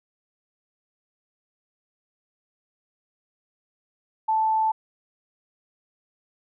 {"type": "tone", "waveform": "sine", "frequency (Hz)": 878, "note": "A5", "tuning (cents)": -4, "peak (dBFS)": -19, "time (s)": [4.28, 4.72], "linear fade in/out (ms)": 10, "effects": []}